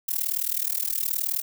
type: noise with amplitude modulation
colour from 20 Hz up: violet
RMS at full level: -23 dBFS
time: 0.08-1.42 s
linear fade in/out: 10 ms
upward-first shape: sine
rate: 39 Hz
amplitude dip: 95%
effects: none